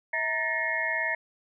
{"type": "tone cluster", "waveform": "sine", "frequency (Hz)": [647, 927, 1761, 1879, 2157], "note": ["E5", "A#5", "A6", "A#6", "C#7"], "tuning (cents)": [-32, -10, 1, 13, -48], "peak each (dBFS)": [-35, -36, -32, -30, -31], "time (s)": [0.13, 1.15], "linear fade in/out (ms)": 5, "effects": []}